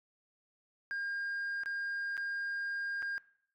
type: tone with dropouts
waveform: sine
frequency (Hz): 1611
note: G6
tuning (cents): +47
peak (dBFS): -32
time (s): 0.91-3.18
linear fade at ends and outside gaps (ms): 0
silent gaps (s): 1.635-1.659 / 2.169-2.177 / 3.022-3.027
effects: noise-tail reverb RT60 0.6 s tail -20 dB re dry + tanh soft clip ceiling -33 dBFS

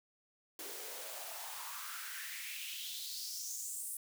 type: noise with high-pass filter sweep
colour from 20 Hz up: white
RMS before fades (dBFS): -44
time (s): 0.59-3.97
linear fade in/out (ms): 2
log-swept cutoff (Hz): 350 to 9800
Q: 4
effects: none

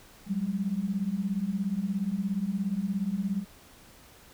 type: beating tone pair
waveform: sine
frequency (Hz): 185 / 202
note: F#3 / G#3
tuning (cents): 0 / -48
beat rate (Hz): 17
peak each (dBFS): -31 / -29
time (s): 0.26-3.45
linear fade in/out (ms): 50
effects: pink hiss -54 dBFS RMS until 4.33 s

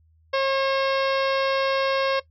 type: harmonic tone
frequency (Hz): 540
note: C#5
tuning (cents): -45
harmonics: 1 / 2 / 3 / 4 / 5 / 6 / 7 / 8 / 9 / 10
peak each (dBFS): -21 / -27 / -31 / -33 / -35 / -37 / -38 / -39 / -40 / -41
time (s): 0.33-2.2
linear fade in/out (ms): 10
effects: noise-tail reverb RT60 0.1 s tail -18 dB re dry + added 80 Hz sine -56 dBFS peak until 2.3 s

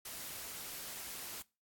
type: noise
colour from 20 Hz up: white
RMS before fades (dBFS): -45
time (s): 0.05-1.42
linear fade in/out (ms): 5
effects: noise-tail reverb RT60 0.3 s tail -23 dB re dry + AAC 64 kbps

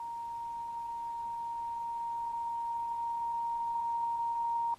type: tone with level ramp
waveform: sine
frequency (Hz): 933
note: A#5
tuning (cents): +1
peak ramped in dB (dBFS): -37 to -29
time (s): 0-4.74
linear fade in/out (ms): 2
effects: pink hiss -62 dBFS RMS until 4.78 s + AAC 32 kbps

